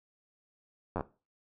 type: slowing click train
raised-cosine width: 1 ms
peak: -19 dBFS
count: 5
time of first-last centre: 0.96-1.008 s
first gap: 10 ms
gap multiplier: 1.13
effects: noise-tail reverb RT60 0.3 s tail -17 dB re dry